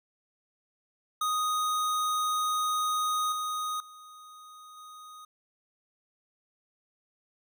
square tone with level steps, 1244.5 Hz, D#6, in tune, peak -27 / -31 / -48 / -46 dBFS, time 1.21-5.25 s, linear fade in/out 5 ms, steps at 3.32 / 3.8 / 4.77 s, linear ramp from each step 2 ms, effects none

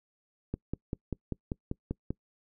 click train, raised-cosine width 3 ms, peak -19 dBFS, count 9, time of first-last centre 0.54-2.106 s, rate 5.11 Hz, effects noise-tail reverb RT60 0.1 s tail -25 dB re dry

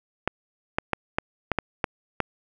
clicks, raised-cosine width 0.5 ms, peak -7 dBFS, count 8, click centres 0.276 / 0.785 / 0.933 / 1.185 / 1.517 / 1.587 / 1.842 / 2.203 s, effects none

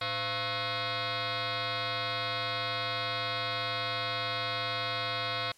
sine tone with frequency modulation, 1316 Hz, E6, 3 cents flat, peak -30 dBFS, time 0.01-5.52 s, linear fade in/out 5 ms, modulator 401 Hz, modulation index 7.3, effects white hiss -61 dBFS RMS until 5.57 s + low-pass 11000 Hz 12 dB/octave

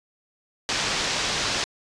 white low-pass noise, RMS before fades -26 dBFS, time 0.69-1.64 s, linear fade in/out 0 ms, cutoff 5900 Hz, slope 24 dB/octave, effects resampled to 22050 Hz

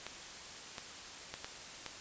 clicks, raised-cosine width 0.2 ms, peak -23 dBFS, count 5, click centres 0.066 / 0.782 / 1.34 / 1.445 / 1.863 s, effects white hiss -48 dBFS RMS until 2 s + resampled to 16000 Hz

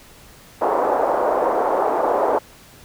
pink band-pass noise, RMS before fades -19 dBFS, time 0.61-2.39 s, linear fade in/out 10 ms, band 430 to 990 Hz, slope 24 dB/octave, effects pink hiss -46 dBFS RMS until 2.84 s

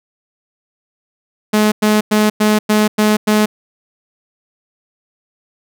sawtooth tone bursts, 212.6 Hz, G#3, 41 cents sharp, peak -6 dBFS, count 7, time 1.53-3.46 s, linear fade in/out 10 ms, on 190 ms, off 100 ms, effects none

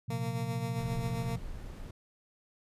sine chord, Bb suspended second, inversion none, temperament equal, 116.54 / 130.81 / 174.61 Hz, Bb2 / C3 / F3, 0 / 0 / 0 cents, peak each -37 / -35 / -40 dBFS, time 0.08-1.39 s, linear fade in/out 10 ms
15% pulse tone with tremolo, 230 Hz, A#3, 23 cents flat, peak -30 dBFS, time 0.1-1.36 s, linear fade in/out 5 ms, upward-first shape sine, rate 7.6 Hz, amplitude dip 40%
brown noise, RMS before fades -42 dBFS, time 0.78-1.91 s, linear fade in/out 5 ms
effects resampled to 32000 Hz

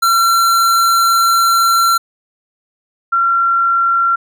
square / sine tone pair in turn, 1361 / 1368.5 Hz, F6 / F6, -45 / -36 cents, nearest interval unison, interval 9 cents, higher second, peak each -10 dBFS, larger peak neither, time 0.02-1.98 / 3.12-4.16 s, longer first, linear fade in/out 10 ms, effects none

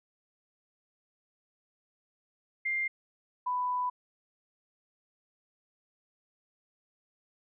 sine tone pair in turn, 2100 / 993.9 Hz, C7 / B5, +6 / +11 cents, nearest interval octave + minor second, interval 1295 cents, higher first, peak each -28 dBFS, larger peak neither, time 2.65-2.88 / 3.46-3.9 s, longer second, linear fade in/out 10 ms, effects none

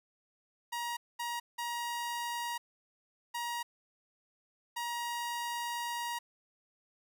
sawtooth tone bursts at uneven times, 949 Hz, A#5, 31 cents sharp, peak -31 dBFS, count 5, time 0.72-0.97 / 1.19-1.4 / 1.58-2.58 / 3.34-3.63 / 4.76-6.19 s, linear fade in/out 10 ms, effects none

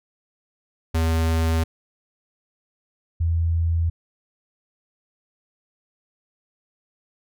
square / sine tone pair in turn, 81.4 / 83.16 Hz, E2 / E2, -21 / +16 cents, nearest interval unison, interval 37 cents, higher second, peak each -19 / -18 dBFS, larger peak second, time 0.94-1.64 / 3.2-3.9 s, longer neither, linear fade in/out 10 ms, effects none

